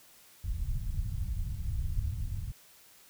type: low-pass noise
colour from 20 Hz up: pink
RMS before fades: -33 dBFS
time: 0.44-2.52 s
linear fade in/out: 5 ms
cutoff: 120 Hz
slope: 24 dB/octave
effects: white hiss -58 dBFS RMS until 3.09 s